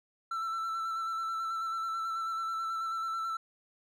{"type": "tone with vibrato", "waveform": "triangle", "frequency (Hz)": 1334, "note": "E6", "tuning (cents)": 20, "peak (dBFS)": -30, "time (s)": [0.31, 3.37], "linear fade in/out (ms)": 5, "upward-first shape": "square", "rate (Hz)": 9.2, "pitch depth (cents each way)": 17, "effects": []}